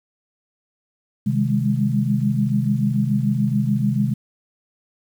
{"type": "chord", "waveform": "sine", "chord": "Ab major seventh", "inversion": "first", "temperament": "equal with one note detuned", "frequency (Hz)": [130.81, 155.56, 200.8, 207.7], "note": ["C3", "Eb3", "G3", "Ab3"], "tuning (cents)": [0, 0, 42, 0], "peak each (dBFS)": [-21, -25, -24, -21], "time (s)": [1.26, 4.14], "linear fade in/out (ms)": 10, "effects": ["8-bit"]}